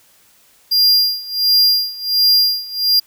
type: tone with tremolo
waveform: square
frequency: 4800 Hz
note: D8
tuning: 37 cents sharp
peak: -9 dBFS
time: 0.71-3 s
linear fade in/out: 10 ms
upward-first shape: sine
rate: 1.4 Hz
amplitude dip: 90%
effects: white hiss -52 dBFS RMS until 3.06 s